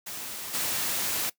white noise with level steps, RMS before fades -37 / -29 dBFS, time 0.06-1.3 s, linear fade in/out 10 ms, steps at 0.53 s, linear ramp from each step 20 ms, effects noise-tail reverb RT60 0.1 s tail -20 dB re dry + high-pass 80 Hz 12 dB/octave

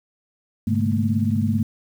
sine tone cluster, 102 / 132.3 / 148.2 / 212.7 / 230.7 Hz, G#2 / C3 / D3 / G#3 / A#3, -31 / +20 / +16 / +42 / -18 cents, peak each -22 / -31 / -31 / -23 / -23 dBFS, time 0.67-1.63 s, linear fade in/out 5 ms, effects 8-bit

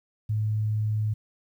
sine tone, 107.4 Hz, A2, 41 cents flat, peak -23 dBFS, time 0.29-1.14 s, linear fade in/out 10 ms, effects 10-bit

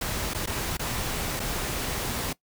pink noise with dropouts, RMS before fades -30 dBFS, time 0.01-2.33 s, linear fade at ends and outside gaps 5 ms, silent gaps 0.337-0.346 / 0.46-0.472 / 0.771-0.793 / 1.396-1.4 s, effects noise-tail reverb RT60 0.1 s tail -20 dB re dry

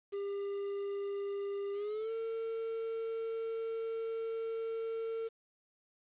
triangle tone with pitch glide, 400.4 to 452 Hz, G4 to A4, +37 to +47 cents, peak -33 dBFS, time 0.12-5.29 s, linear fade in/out 20 ms, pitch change +210 cents, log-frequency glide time 1.73-2.12 s, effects resampled to 8000 Hz + 10-bit

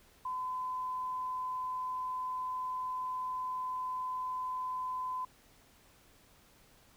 sine tone, 1016 Hz, B5, 49 cents sharp, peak -34 dBFS, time 0.25-5.25 s, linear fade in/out 5 ms, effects pink hiss -63 dBFS RMS until 6.96 s

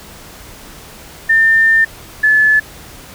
sine tone pair in turn, 1800 / 1728.2 Hz, A6 / A6, +39 / -32 cents, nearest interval minor second, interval 71 cents, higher first, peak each -7 dBFS, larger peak neither, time 1.29-1.85 / 2.23-2.6 s, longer first, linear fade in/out 10 ms, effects pink hiss -36 dBFS RMS until 3.14 s

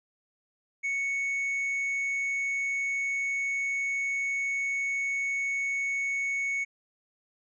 sine tone with tanh clipping, 2217 Hz, C#7, in tune, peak -28 dBFS, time 0.83-6.65 s, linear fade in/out 20 ms, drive 4 dB, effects resampled to 16000 Hz

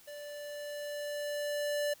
square tone with level ramp, 585 Hz, D5, 7 cents flat, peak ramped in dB -44 to -30 dBFS, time 0.07-1.94 s, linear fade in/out 10 ms, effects white hiss -59 dBFS RMS until 2 s

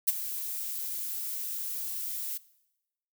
violet noise with ADSR envelope, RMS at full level -21 dBFS, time 0.07-2.38 s, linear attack 17 ms, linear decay 23 ms, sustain -14 dB, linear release 11 ms, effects noise-tail reverb RT60 0.9 s tail -20 dB re dry

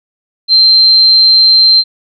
sine tone, 4136 Hz, C8, 21 cents flat, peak -3 dBFS, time 0.48-1.84 s, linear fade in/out 50 ms, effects none

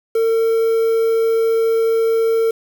triangle tone with quantisation, 452.4 Hz, A4, 48 cents sharp, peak -11 dBFS, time 0.15-2.51 s, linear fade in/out 5 ms, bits 6, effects none

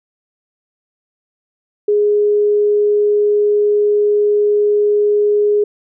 sine tone, 415.3 Hz, G#4, in tune, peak -10 dBFS, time 1.88-5.64 s, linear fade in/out 5 ms, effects none

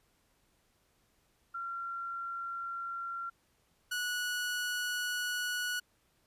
sine / sawtooth tone pair in turn, 1372 / 1467.8 Hz, F6 / F#6, -31 / -14 cents, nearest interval minor second, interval 117 cents, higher second, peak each -36 / -29 dBFS, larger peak second, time 1.54-3.3 / 3.91-5.8 s, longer second, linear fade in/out 10 ms, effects pink hiss -72 dBFS RMS until 6.26 s + resampled to 32000 Hz

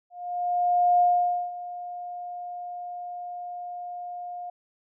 sine tone with ADSR envelope, 710 Hz, F5, 28 cents sharp, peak -16 dBFS, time 0.1-4.5 s, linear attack 900 ms, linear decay 510 ms, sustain -17 dB, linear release 5 ms, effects none

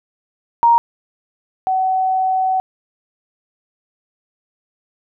sine tone pair in turn, 936 / 753.8 Hz, A#5 / F#5, +7 / +32 cents, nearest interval major third, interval 375 cents, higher first, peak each -8 / -14 dBFS, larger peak first, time 0.63-0.78 / 1.67-2.6 s, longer second, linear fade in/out 0 ms, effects none

